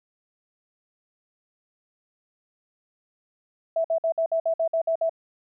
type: tone bursts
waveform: sine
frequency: 656 Hz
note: E5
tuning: 9 cents flat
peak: -20 dBFS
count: 10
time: 3.76-5.095 s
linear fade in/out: 5 ms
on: 84 ms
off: 55 ms
effects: none